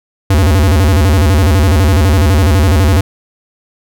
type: tone with vibrato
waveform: square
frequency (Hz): 84.8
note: E2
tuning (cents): +50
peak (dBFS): -7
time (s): 0.3-3.01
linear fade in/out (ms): 5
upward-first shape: square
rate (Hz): 12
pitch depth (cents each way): 230
effects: none